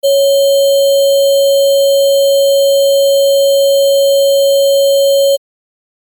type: tone with sample-and-hold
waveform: sine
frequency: 554.4 Hz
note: C#5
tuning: in tune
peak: -6 dBFS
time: 0.03-5.37 s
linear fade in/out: 20 ms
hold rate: 3675 Hz
effects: Opus 24 kbps